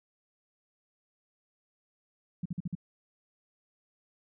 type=tone bursts; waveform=sine; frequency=174.61 Hz; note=F3; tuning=in tune; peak=-30 dBFS; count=5; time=2.43-2.752 s; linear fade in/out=5 ms; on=26 ms; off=48 ms; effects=none